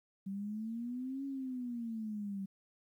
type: exponential two-way sweep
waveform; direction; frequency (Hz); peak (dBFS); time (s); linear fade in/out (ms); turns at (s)
sine; up then down; 191.8 to 277.2 to 191.8; -37; 0.26-2.46; 10; 1.25
effects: 12-bit